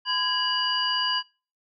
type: tone cluster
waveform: sine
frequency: 1014 / 1649 / 2929 / 4766 Hz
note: B5 / G#6 / F#7 / D8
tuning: +45 / -13 / -18 / +25 cents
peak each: -29 / -31 / -26 / -29 dBFS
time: 0.05-1.23 s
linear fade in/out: 50 ms
effects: noise-tail reverb RT60 0.4 s tail -26 dB re dry